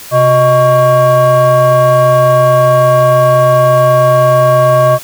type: tone with frequency modulation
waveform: sine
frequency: 622.3 Hz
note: D#5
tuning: in tune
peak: -3 dBFS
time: 0.11-4.99 s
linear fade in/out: 50 ms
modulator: 492 Hz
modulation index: 0.96
effects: tanh soft clip ceiling -2 dBFS + white hiss -30 dBFS RMS until 5.03 s